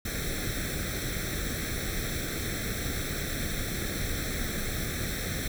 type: noise with comb filter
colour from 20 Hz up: pink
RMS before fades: -32 dBFS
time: 0.05-5.48 s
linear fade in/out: 5 ms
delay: 0.52 ms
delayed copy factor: +0.9
effects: none